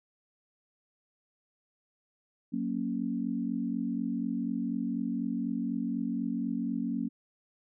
sine chord, F# major, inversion none, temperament equal, 185 / 233.1 / 277.2 Hz, F#3 / A#3 / C#4, 0 / 0 / 0 cents, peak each -36 / -32 / -34 dBFS, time 2.52-7.09 s, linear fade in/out 20 ms, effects none

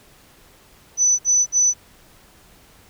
sine tone bursts, 5990 Hz, F#8, 20 cents sharp, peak -13 dBFS, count 3, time 0.97-1.74 s, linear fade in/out 50 ms, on 220 ms, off 55 ms, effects pink hiss -51 dBFS RMS until 2.89 s

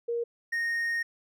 sine / triangle tone pair in turn, 470.2 / 1854.9 Hz, A#4 / A#6, +15 / -9 cents, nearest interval 2 octaves, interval 2376 cents, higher second, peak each -27 / -25 dBFS, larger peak second, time 0.08-0.24 / 0.52-1.03 s, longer second, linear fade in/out 10 ms, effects none

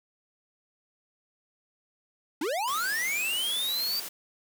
square linear sweep, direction up, 265.3 to 4699 Hz, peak -28 dBFS, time 2.41-4 s, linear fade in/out 5 ms
white high-pass noise, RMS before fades -38 dBFS, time 2.67-4.09 s, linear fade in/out 10 ms, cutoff 170 Hz, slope 12 dB/octave
effects none

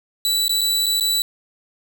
sawtooth tone with dropouts, 3951 Hz, B7, in tune, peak -14 dBFS, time 0.25-1.22 s, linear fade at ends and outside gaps 1 ms, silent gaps 0.481-0.494 / 0.61-0.614 / 0.86-0.865 / 0.999-1.008 s, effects none

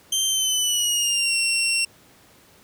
20% pulse tone with pitch glide, 3136 to 2730 Hz, G7 to F7, 0 to -40 cents, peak -14 dBFS, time 0.12-1.85 s, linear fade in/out 5 ms, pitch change -240 cents, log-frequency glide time 0.26-1.35 s, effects pink hiss -53 dBFS RMS until 2.63 s + high-pass 80 Hz 12 dB/octave

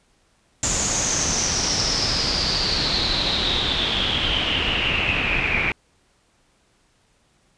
pink noise with low-pass filter sweep, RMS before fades -22 dBFS, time 0.63-5.72 s, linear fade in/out 2 ms, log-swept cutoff 7100 to 2300 Hz, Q 8.8, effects pink hiss -62 dBFS RMS until 7.57 s + resampled to 22050 Hz

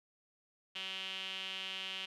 sawtooth tone with band-pass filter, 190 Hz, F#3, 46 cents sharp, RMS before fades -42 dBFS, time 0.75-2.06 s, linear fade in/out 10 ms, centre 3000 Hz, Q 6, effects none

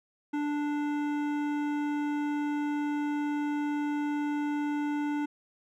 sine tone with hard clipping, 293.7 Hz, D4, in tune, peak -30 dBFS, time 0.33-5.26 s, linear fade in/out 10 ms, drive 14 dB, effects none

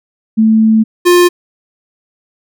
sine / square tone pair in turn, 220.3 / 353.3 Hz, A3 / F4, +2 / +20 cents, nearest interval minor sixth, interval 818 cents, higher second, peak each -5 / -5 dBFS, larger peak neither, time 0.37-0.84 / 1.05-1.29 s, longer first, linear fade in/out 20 ms, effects none

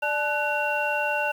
sine tone cluster, 590 / 865 / 1489 / 2749 Hz, D5 / A5 / F#6 / F7, +8 / -30 / +11 / -28 cents, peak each -28 dBFS, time 0.02-1.32 s, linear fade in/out 10 ms, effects tanh soft clip ceiling -12 dBFS + 8-bit

